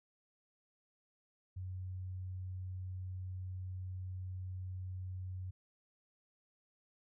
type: tone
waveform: sine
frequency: 92.5 Hz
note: F#2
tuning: in tune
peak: -40 dBFS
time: 1.56-5.51 s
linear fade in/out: 10 ms
effects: none